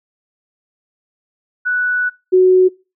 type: tone pair in turn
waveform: sine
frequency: 1480 / 370 Hz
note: F#6 / F#4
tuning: 0 / 0 cents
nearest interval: 2 octaves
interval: 2400 cents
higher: first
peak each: -14 / -6 dBFS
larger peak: second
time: 1.65-2.1 / 2.32-2.69 s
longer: first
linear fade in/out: 20 ms
effects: noise-tail reverb RT60 0.3 s tail -24 dB re dry